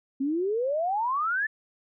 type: exponential sweep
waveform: sine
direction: up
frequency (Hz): 261.6 to 1790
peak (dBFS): -24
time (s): 0.2-1.47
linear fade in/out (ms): 10
effects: none